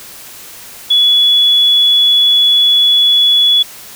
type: tone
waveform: sine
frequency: 3400 Hz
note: G#7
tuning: 40 cents sharp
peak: -6 dBFS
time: 0.9-3.63 s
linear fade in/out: 10 ms
effects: white hiss -33 dBFS RMS until 3.95 s